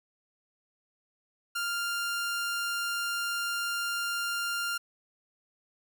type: tone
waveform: sawtooth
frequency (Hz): 1396.9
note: F6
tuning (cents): 0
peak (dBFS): -26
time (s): 1.55-4.78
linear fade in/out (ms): 10
effects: none